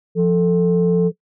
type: tone pair together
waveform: sine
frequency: 174.61 / 441.1 Hz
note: F3 / A4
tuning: 0 / +4 cents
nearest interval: octave + major third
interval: 1604 cents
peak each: -14 dBFS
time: 0.15-1.12 s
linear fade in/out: 50 ms
effects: noise-tail reverb RT60 0.1 s tail -19 dB re dry + tanh soft clip ceiling -7 dBFS